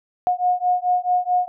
sine beating tone pair, 720 / 724.6 Hz, F#5 / F#5, -47 / -36 cents, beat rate 4.6 Hz, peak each -20 dBFS, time 0.27-1.48 s, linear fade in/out 0 ms, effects none

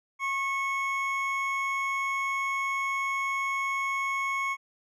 triangle tone pair together, 1087 / 2204 Hz, C#6 / C#7, -34 / -11 cents, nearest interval octave, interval 1223 cents, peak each -28 dBFS, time 0.19-4.57 s, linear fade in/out 50 ms, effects none

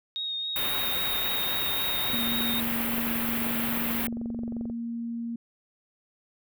sine tone with vibrato, 3729 Hz, A#7, in tune, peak -29 dBFS, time 0.16-2.6 s, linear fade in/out 0 ms, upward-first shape triangle, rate 3.7 Hz, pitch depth 22 cents each way
white band-stop noise, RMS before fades -30 dBFS, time 0.56-4.07 s, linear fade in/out 0 ms, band 3000 to 13000 Hz, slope 24 dB/octave
click train, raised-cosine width 2 ms, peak -26 dBFS, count 60, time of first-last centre 2.1-4.699 s, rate 22.7 Hz
sine tone, 233.1 Hz, A#3, in tune, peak -30 dBFS, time 2.13-5.36 s, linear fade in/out 5 ms
effects none

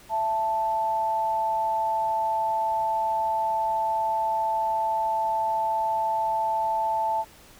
sine tone pair together, 666.1 / 880 Hz, E5 / A5, +18 / 0 cents, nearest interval perfect fourth, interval 482 cents, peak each -30 / -23 dBFS, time 0.09-7.25 s, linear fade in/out 50 ms, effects pink hiss -51 dBFS RMS until 7.59 s

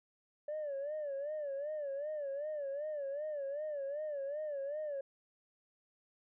sine tone with vibrato, 581 Hz, D5, 19 cents flat, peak -35 dBFS, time 0.48-5.01 s, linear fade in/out 5 ms, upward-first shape sine, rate 2.6 Hz, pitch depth 110 cents each way, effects tanh soft clip ceiling -34 dBFS

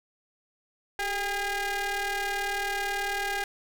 sawtooth ring-modulated tone, 409.7 Hz, G#4, 24 cents flat, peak -21 dBFS, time 0.99-3.44 s, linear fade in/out 2 ms, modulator 1210 Hz, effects none

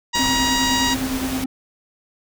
harmonic tone, 952 Hz, A#5, 36 cents sharp, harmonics 1 / 2 / 3 / 4 / 5 / 6 / 7 / 8, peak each -23 / -25 / -27 / -25 / -27 / -30 / -30 / -31 dBFS, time 0.13-0.95 s, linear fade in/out 20 ms
pink noise, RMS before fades -28 dBFS, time 0.15-1.44 s, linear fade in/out 0 ms
triangle tone with tremolo, 261.6 Hz, C4, in tune, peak -18 dBFS, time 0.19-1.46 s, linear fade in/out 5 ms, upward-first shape sine, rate 9.7 Hz, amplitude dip 60%
effects none

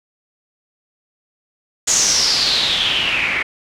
white noise with low-pass filter sweep, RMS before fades -17 dBFS, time 1.87-3.43 s, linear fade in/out 10 ms, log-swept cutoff 6900 to 2100 Hz, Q 6.4, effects none

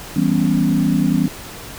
sine chord, C# half-diminished seventh, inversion first, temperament equal, 164.81 / 196 / 246.9 / 277.2 Hz, E3 / G3 / B3 / C#4, 0 / 0 / 0 / 0 cents, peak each -19 dBFS, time 0.16-1.28 s, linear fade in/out 5 ms, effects pink hiss -34 dBFS RMS until 1.78 s

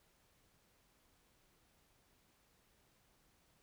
silence, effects pink hiss -73 dBFS RMS until 3.62 s

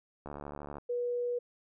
click train, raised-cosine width 1 ms, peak -28 dBFS, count 39, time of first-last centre 0.26-0.783 s, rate 72.6 Hz
sine tone, 485.4 Hz, B4, 30 cents flat, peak -30 dBFS, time 0.89-1.39 s, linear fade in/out 10 ms
effects none

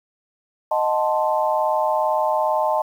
sine chord, D# diminished seventh, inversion none, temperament equal, 622.3 / 740 / 880 / 1046.5 Hz, D#5 / F#5 / A5 / C6, 0 / 0 / 0 / 0 cents, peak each -21 / -27 / -21 / -26 dBFS, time 0.71-2.82 s, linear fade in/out 5 ms, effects 8-bit

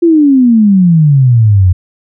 sine exponential sweep, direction down, 348.1 to 87.31 Hz, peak -3 dBFS, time 0.02-1.73 s, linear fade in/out 10 ms, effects none

